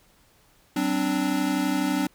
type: chord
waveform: square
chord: G suspended fourth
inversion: none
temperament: equal with one note detuned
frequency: 191.19 / 261.6 / 293.7 Hz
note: G3 / C4 / D4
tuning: -43 / 0 / 0 cents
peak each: -30 / -28 / -26 dBFS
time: 0.76-2.07 s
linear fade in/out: 5 ms
effects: pink hiss -60 dBFS RMS until 2.14 s